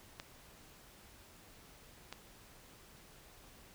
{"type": "clicks", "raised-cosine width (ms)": 0.2, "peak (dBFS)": -26, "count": 2, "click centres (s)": [0.199, 2.126], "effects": ["pink hiss -59 dBFS RMS until 3.74 s"]}